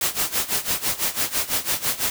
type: noise with tremolo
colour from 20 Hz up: white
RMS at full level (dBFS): -21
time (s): 0.01-2.1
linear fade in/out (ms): 2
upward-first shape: sine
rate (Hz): 6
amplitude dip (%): 85
effects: none